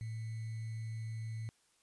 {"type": "tone with sample-and-hold", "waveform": "sine", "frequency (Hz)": 111.7, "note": "A2", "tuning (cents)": 27, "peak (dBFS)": -38, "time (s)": [0.01, 1.49], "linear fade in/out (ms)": 0, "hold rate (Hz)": 2100, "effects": ["white hiss -72 dBFS RMS until 1.82 s", "resampled to 24000 Hz"]}